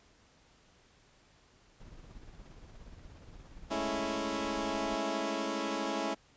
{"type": "noise with tremolo", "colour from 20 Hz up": "brown", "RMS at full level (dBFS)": -49, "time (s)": [1.8, 4.96], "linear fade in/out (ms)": 5, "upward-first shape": "sine", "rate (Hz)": 17, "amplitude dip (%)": 50}
{"type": "chord", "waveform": "15% pulse", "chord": "A major seventh", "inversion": "third", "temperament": "equal", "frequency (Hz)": [207.7, 220, 277.2, 329.6], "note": ["G#3", "A3", "C#4", "E4"], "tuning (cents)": [0, 0, 0, 0], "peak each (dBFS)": [-34, -34, -30, -30], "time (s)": [3.7, 6.15], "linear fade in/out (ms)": 20}
{"effects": ["pink hiss -64 dBFS RMS until 6.36 s", "resampled to 16000 Hz"]}